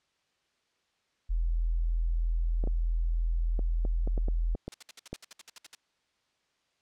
sine tone, 41.58 Hz, E1, 16 cents sharp, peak -25 dBFS, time 1.29-4.56 s, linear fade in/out 20 ms
clicks, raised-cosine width 2 ms, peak -23 dBFS, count 10, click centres 2.639 / 2.674 / 3.592 / 3.851 / 4.075 / 4.178 / 4.284 / 4.551 / 4.68 / 5.13 s
blue noise bursts, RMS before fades -37 dBFS, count 13, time 4.72-5.75 s, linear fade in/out 2 ms, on 22 ms, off 62 ms
effects white hiss -74 dBFS RMS until 6.81 s + low-pass 5000 Hz 12 dB/octave

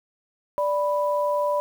sine tone pair together, 587 / 987.2 Hz, D5 / B5, -1 / -1 cents, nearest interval major sixth, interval 900 cents, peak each -22 / -25 dBFS, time 0.58-1.6 s, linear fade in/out 0 ms, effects 8-bit

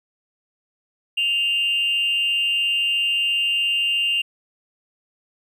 triangle tone with amplitude modulation, 2794 Hz, F7, in tune, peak -12 dBFS, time 1.17-4.22 s, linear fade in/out 10 ms, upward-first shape sine, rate 243 Hz, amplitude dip 65%, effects tanh soft clip ceiling -14 dBFS

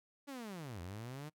sawtooth linear two-way sweep, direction down then up, 290 to 82.8 to 156.1 Hz, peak -40 dBFS, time 0.27-1.3 s, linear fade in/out 20 ms, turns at 0.81 s, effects noise-tail reverb RT60 0.1 s tail -24 dB re dry

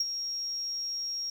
sine tone with ADSR envelope, 5588 Hz, F8, in tune, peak -21 dBFS, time 0-1.3 s, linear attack 5 ms, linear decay 29 ms, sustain -10 dB, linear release 3 ms, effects tanh soft clip ceiling -23 dBFS + 9-bit

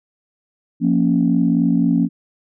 sine chord, Bb minor, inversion second, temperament equal, 174.61 / 233.1 / 277.2 Hz, F3 / Bb3 / Db4, 0 / 0 / 0 cents, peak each -17 dBFS, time 0.8-2.09 s, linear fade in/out 50 ms, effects tanh soft clip ceiling -4 dBFS

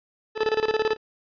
40% pulse tone with tremolo, 436.1 Hz, A4, 15 cents flat, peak -18 dBFS, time 0.35-0.97 s, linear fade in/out 50 ms, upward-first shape square, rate 18 Hz, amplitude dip 80%, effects resampled to 11025 Hz

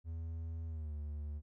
triangle tone with pitch glide, 81.8 to 74.15 Hz, E2 to D2, -13 to +17 cents, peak -37 dBFS, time 0.04-1.42 s, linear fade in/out 50 ms, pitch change -170 cents, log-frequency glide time 0.67-0.96 s, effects none

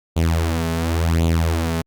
sawtooth tone with flanger, 82.5 Hz, E2, 2 cents sharp, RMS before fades -19 dBFS, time 0.16-1.82 s, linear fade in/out 10 ms, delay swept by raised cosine 0.28 to 4.68 ms, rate 0.92 Hz, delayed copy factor +0.75, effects Opus 48 kbps

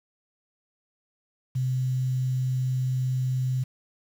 sine tone with quantisation, 128.9 Hz, C3, 26 cents flat, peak -23 dBFS, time 1.55-3.64 s, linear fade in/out 10 ms, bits 8, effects none

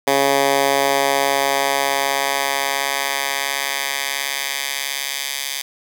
10% pulse tone with high-pass filter sweep, 138.59 Hz, C#3, in tune, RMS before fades -20 dBFS, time 0.07-5.62 s, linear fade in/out 5 ms, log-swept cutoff 410 to 3100 Hz, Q 0.81, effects 7-bit

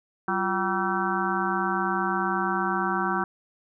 harmonic tone with a mistuned harmonic, 191.6 Hz, G3, 39 cents flat, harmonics 1 / 2 / 4 / 5 / 6 / 7 / 8, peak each -31 / -31 / -31 / -31 / -31 / -31 / -31 dBFS, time 0.28-3.24 s, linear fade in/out 2 ms, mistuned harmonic 2, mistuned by -150 cents, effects none

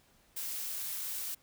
blue noise, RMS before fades -38 dBFS, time 0.36-1.35 s, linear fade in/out 10 ms, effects pink hiss -66 dBFS RMS until 1.42 s

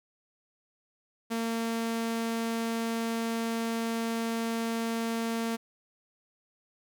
sawtooth tone, 228.5 Hz, A#3, 34 cents flat, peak -25 dBFS, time 1.3-5.57 s, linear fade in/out 20 ms, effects none

